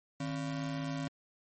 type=ring-modulated tone; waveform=square; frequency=211.2 Hz; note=G#3; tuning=29 cents sharp; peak=-32 dBFS; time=0.2-1.08 s; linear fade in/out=5 ms; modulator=57.7 Hz; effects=MP3 32 kbps